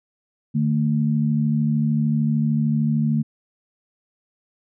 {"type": "tone pair together", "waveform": "sine", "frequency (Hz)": [150.4, 223.7], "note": ["D3", "A3"], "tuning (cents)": [42, 29], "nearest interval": "perfect fifth", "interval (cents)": 687, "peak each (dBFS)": -20, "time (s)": [0.54, 3.23], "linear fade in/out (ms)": 20, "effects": []}